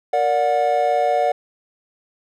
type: chord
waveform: triangle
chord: Bb augmented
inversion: none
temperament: just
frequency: 466.2 / 582.7 / 728.4 Hz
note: Bb4 / D5 / F#5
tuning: 0 / -14 / -27 cents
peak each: -22 / -18 / -16 dBFS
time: 0.13-1.32 s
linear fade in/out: 5 ms
effects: none